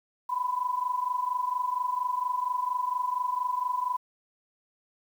sine tone pair together, 991 / 1015.3 Hz, B5 / B5, +6 / +48 cents, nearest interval unison, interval 42 cents, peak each -28 / -31 dBFS, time 0.29-3.97 s, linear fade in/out 10 ms, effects 9-bit

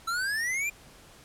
square exponential sweep, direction up, 1318.5 to 2434 Hz, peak -28 dBFS, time 0.07-0.7 s, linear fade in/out 10 ms, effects pink hiss -53 dBFS RMS until 1.24 s + low-pass 12000 Hz 12 dB/octave

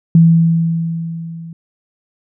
sine tone with level ramp, 165.5 Hz, E3, 7 cents sharp, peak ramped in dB -3 to -28 dBFS, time 0.15-1.53 s, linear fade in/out 2 ms, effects none

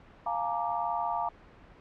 sine chord, Bb dominant seventh, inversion second, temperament equal with one note detuned, 698.5 / 851.5 / 932.3 / 1174.7 Hz, F5 / Ab5 / Bb5 / D6, 0 / +43 / 0 / 0 cents, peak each -33 / -35 / -32 / -36 dBFS, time 0.26-1.29 s, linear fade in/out 5 ms, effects pink hiss -54 dBFS RMS until 1.8 s + low-pass 2000 Hz 12 dB/octave

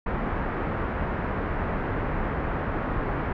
pink low-pass noise, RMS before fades -28 dBFS, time 0.06-3.33 s, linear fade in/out 5 ms, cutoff 1800 Hz, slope 24 dB/octave, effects none

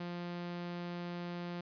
sawtooth tone, 174.61 Hz, F3, in tune, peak -35 dBFS, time 0-1.61 s, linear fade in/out 5 ms, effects resampled to 11025 Hz

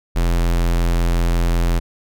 square tone, 42.72 Hz, F1, 37 cents flat, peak -15 dBFS, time 0.15-1.8 s, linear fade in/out 20 ms, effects none

